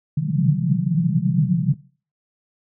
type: band-pass noise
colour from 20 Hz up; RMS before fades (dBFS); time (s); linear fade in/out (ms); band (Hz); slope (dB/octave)
white; -19; 0.17-1.74; 5; 130 to 190; 96
effects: noise-tail reverb RT60 0.4 s tail -19 dB re dry